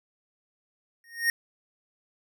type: tone with exponential growth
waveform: square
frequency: 1856 Hz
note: A#6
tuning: 8 cents flat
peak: -19 dBFS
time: 1.04-1.3 s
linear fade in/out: 1 ms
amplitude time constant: 56 ms
effects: none